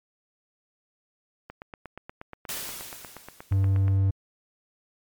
click train, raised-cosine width 0.5 ms, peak -24 dBFS, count 21, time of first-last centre 1.5-3.881 s, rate 8.4 Hz
white noise with exponential decay, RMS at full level -31 dBFS, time 2.49-3.97 s, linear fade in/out 0 ms, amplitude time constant 320 ms
triangle tone, 97 Hz, G2, 18 cents flat, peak -17 dBFS, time 3.51-4.11 s, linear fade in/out 10 ms
effects MP3 96 kbps

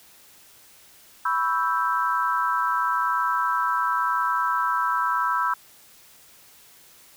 sine chord, C# half-diminished seventh, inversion third, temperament equal, 987.8 / 1108.7 / 1318.5 / 1568 Hz, B5 / C#6 / E6 / G6, 0 / 0 / 0 / 0 cents, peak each -25 / -30 / -24 / -29 dBFS, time 1.25-5.54 s, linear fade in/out 5 ms, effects white hiss -52 dBFS RMS until 7.16 s

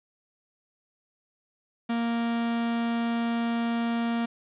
45% pulse tone, 233.1 Hz, A#3, in tune, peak -25 dBFS, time 1.89-4.26 s, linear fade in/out 10 ms, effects resampled to 8000 Hz + 9-bit

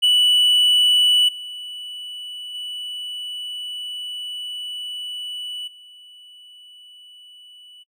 triangle tone with level steps, 2961 Hz, F#7, 1 cent sharp, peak -11 / -29 / -26 / -41 dBFS, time 0.02-7.84 s, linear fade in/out 20 ms, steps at 1.28 / 2.54 / 5.67 s, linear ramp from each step 10 ms, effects noise-tail reverb RT60 0.1 s tail -24 dB re dry

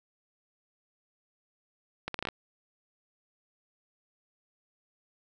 accelerating click train, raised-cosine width 0.3 ms, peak -17 dBFS, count 7, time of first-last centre 2.08-2.287 s, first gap 63 ms, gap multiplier 0.75, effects none

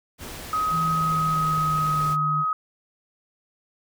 pink noise, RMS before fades -37 dBFS, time 0.18-2.17 s, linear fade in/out 50 ms
sine tone, 1263 Hz, D#6, 26 cents sharp, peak -21 dBFS, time 0.53-2.53 s, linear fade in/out 2 ms
sine tone with pitch glide, 162.9 to 151.12 Hz, E3 to D3, -20 to +50 cents, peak -26 dBFS, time 0.7-2.45 s, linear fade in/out 50 ms, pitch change -130 cents, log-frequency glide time 0.81-1.99 s
effects none

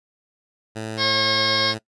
10% pulse tone, 110 Hz, A2, in tune, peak -20 dBFS, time 0.75-1.79 s, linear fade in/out 20 ms
harmonic tone, 541 Hz, C#5, 42 cents flat, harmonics 1 / 2 / 3 / 4 / 6 / 7 / 8 / 9 / 10, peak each -27 / -27 / -27 / -27 / -27 / -27 / -27 / -27 / -27 dBFS, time 0.97-1.75 s, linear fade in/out 50 ms
effects noise-tail reverb RT60 0.1 s tail -21 dB re dry + resampled to 24000 Hz

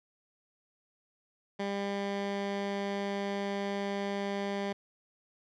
15% pulse tone with low-pass filter, 199.7 Hz, G3, 32 cents sharp, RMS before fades -34 dBFS, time 1.59-4.73 s, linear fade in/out 10 ms, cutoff 3900 Hz, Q 0.78, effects none

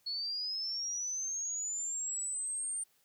sine linear sweep, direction up, 4344 to 8870 Hz, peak -34 dBFS, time 0.06-2.84 s, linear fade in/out 10 ms, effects white hiss -71 dBFS RMS until 3.04 s

